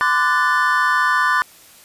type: chord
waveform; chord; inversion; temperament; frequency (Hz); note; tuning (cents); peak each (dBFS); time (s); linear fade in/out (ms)
triangle; D dominant seventh; third; equal with one note detuned; 1020.2 / 1174.7 / 1480 / 1760; C6 / D6 / F#6 / A6; -44 / 0 / 0 / 0; -18; 0.01-1.42; 0
effects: white hiss -46 dBFS RMS until 1.84 s + resampled to 32000 Hz

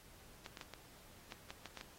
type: clicks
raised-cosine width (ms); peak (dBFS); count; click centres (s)
0.2; -29; 9; 0.462 / 0.572 / 0.612 / 0.737 / 1.322 / 1.505 / 1.657 / 1.773 / 1.811
effects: pink hiss -61 dBFS RMS until 1.98 s + AAC 48 kbps

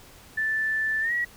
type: tone with pitch glide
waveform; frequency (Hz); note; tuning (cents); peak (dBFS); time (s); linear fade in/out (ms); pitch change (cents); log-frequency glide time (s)
sine; 1760 to 1919.3; A6 to B6; 0 to -50; -23; 0.37-1.25; 10; +150; 1.01-1.13
effects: pink hiss -50 dBFS RMS until 1.36 s

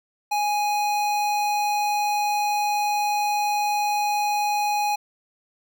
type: tone with notch filter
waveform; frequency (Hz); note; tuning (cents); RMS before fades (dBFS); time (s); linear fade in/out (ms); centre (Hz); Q
square; 830.6; G#5; 0; -23; 0.31-4.96; 10; 10000; 2
effects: none

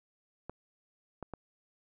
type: clicks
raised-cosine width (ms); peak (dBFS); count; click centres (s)
1; -26; 3; 0.496 / 1.227 / 1.337
effects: none

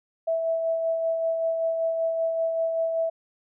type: tone with tremolo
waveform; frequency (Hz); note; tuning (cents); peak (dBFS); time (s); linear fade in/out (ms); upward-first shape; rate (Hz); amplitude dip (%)
sine; 656; E5; -9; -21; 0.27-3.1; 10; sine; 5.2; 35
effects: none

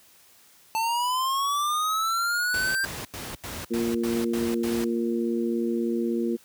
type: linear sweep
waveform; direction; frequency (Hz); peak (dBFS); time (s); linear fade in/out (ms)
square; up; 882 to 1588; -24; 0.75-2.85; 0
type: noise bursts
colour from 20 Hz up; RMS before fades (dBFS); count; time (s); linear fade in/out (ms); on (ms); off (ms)
pink; -35; 8; 2.54-4.843; 0; 210; 89
type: harmonic tone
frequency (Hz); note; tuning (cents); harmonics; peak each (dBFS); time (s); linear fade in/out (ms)
116.54; A#2; 0; 2 / 3 / 4; -26 / -27 / -33; 3.7-6.37; 20
effects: white hiss -56 dBFS RMS until 6.44 s + high-pass 60 Hz 12 dB/octave

